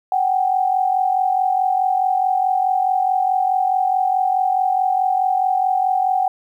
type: tone pair together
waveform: sine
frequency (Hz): 750 / 794.7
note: F#5 / G5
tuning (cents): +23 / +23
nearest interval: minor second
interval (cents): 100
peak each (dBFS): -16 / -21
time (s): 0.12-6.28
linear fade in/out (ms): 2
effects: 9-bit